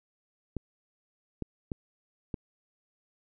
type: clicks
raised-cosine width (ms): 3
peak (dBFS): -20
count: 4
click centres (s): 0.567 / 1.423 / 1.718 / 2.342
effects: none